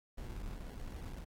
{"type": "noise with sample-and-hold", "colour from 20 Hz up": "brown", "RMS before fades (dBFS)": -44, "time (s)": [0.17, 1.25], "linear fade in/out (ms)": 10, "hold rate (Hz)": 1225, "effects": ["AAC 48 kbps"]}